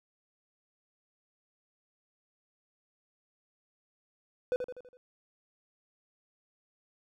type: tone with echo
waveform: triangle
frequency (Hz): 499.6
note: B4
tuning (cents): +20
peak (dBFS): -24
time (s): 4.52-4.56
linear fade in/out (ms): 0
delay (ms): 82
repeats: 5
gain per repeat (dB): -6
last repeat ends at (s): 4.97
effects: none